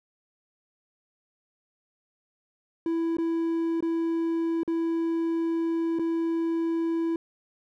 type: tone with dropouts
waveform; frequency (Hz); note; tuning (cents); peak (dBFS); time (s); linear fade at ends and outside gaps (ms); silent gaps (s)
triangle; 330.9; E4; +7; -22; 2.86-7.16; 2; 3.169-3.184 / 3.806-3.825 / 4.633-4.677 / 5.988-5.994
effects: none